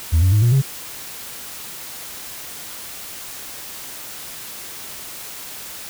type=tone with pitch steps; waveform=sine; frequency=81.4 / 92.43 / 104.95 / 119.18 / 135.33 Hz; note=E2 / F#2 / G#2 / A#2 / C#3; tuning=-21 / -1 / +19 / +39 / -41 cents; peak=-9 dBFS; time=0.12-0.62 s; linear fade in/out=20 ms; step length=100 ms; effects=tanh soft clip ceiling -10 dBFS + white hiss -34 dBFS RMS until 5.89 s